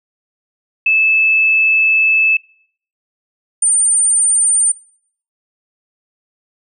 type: tone pair in turn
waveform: sine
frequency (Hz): 2617 / 9008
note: E7 / C#9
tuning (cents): -13 / +27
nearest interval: octave + major sixth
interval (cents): 2140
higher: second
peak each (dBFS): -9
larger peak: neither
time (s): 0.86-2.37 / 3.62-4.72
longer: first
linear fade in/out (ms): 5
effects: noise-tail reverb RT60 0.6 s tail -24 dB re dry